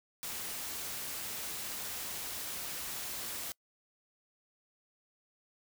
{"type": "noise", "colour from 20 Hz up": "white", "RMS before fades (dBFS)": -40, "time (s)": [0.23, 3.52], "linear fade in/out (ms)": 0, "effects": ["noise-tail reverb RT60 0.1 s tail -25 dB re dry"]}